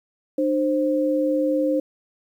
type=tone pair together; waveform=sine; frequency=301.5 / 526 Hz; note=D4 / C5; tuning=+46 / +9 cents; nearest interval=minor seventh; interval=963 cents; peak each=-21 dBFS; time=0.38-1.8 s; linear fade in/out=5 ms; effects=9-bit